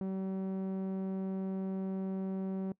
sawtooth tone with low-pass filter, 190.8 Hz, G3, 47 cents flat, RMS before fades -36 dBFS, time 0.01-2.72 s, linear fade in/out 2 ms, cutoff 530 Hz, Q 0.51, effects noise-tail reverb RT60 0.1 s tail -22 dB re dry

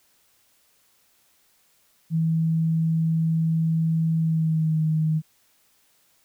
sine tone with pitch glide, 162.1 to 157.03 Hz, E3 to D#3, -29 to +16 cents, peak -19 dBFS, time 2.1-5.22 s, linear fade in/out 50 ms, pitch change -55 cents, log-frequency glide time 4.18-4.81 s, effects white hiss -63 dBFS RMS until 6.24 s

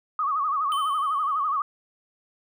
sine tone with vibrato, 1181 Hz, D6, 9 cents sharp, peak -22 dBFS, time 0.19-1.62 s, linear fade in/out 2 ms, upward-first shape sine, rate 12 Hz, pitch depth 130 cents each way
square tone with exponential decay, 3072 Hz, G7, 36 cents flat, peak -31 dBFS, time 0.72-1.6 s, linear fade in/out 0 ms, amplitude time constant 190 ms
effects none

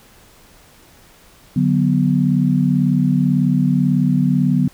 sine chord, B minor, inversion first, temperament equal, 146.83 / 185 / 246.9 Hz, D3 / F#3 / B3, 0 / 0 / 0 cents, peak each -17 dBFS, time 1.56-4.68 s, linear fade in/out 5 ms, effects pink hiss -48 dBFS RMS until 4.73 s

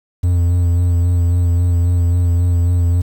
triangle tone with vibrato, 87.31 Hz, F2, in tune, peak -9 dBFS, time 0.23-3.02 s, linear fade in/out 10 ms, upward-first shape sine, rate 3.7 Hz, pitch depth 26 cents each way, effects 7-bit

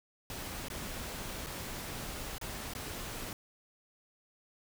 pink noise with dropouts, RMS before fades -41 dBFS, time 0.3-3.33 s, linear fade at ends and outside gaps 1 ms, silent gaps 0.684-0.701 / 1.463-1.468 / 2.382-2.413 / 2.736-2.75 s, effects none

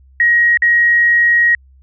sine tone with dropouts, 1890 Hz, A#6, 23 cents sharp, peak -8 dBFS, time 0.2-1.55 s, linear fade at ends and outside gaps 2 ms, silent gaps 0.573-0.621 s, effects added 66 Hz sine -43 dBFS peak until 1.82 s

